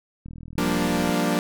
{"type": "click train", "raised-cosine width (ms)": 5, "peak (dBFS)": -26, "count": 35, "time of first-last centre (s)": [0.26, 1.097], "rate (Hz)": 40.6}
{"type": "chord", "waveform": "sawtooth", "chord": "G minor seventh", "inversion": "third", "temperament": "equal", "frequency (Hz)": [174.61, 196, 233.1, 293.7], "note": ["F3", "G3", "Bb3", "D4"], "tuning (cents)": [0, 0, 0, 0], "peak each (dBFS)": [-22, -25, -22, -22], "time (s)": [0.58, 1.39], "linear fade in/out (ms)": 0}
{"effects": []}